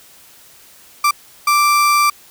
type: tone bursts at uneven times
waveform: 35% pulse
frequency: 1174.7 Hz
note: D6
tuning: in tune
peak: -9 dBFS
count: 2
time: 1.04-1.11 / 1.47-2.1 s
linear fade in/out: 5 ms
effects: white hiss -45 dBFS RMS until 2.3 s